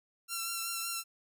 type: tone with vibrato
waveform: 5% pulse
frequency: 1358 Hz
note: F6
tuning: 49 cents flat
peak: -23 dBFS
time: 0.28-1.04 s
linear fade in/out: 50 ms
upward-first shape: sine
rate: 5.3 Hz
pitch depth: 20 cents each way
effects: none